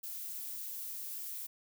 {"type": "noise", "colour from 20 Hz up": "violet", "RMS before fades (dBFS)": -42, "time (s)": [0.03, 1.47], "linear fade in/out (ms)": 10, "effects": []}